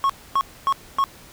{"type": "tone bursts", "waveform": "triangle", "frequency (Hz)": 1096, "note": "C#6", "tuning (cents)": -20, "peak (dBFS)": -14, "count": 4, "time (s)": [0.04, 1.04], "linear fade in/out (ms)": 0, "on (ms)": 55, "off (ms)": 260, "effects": ["pink hiss -46 dBFS RMS until 1.32 s"]}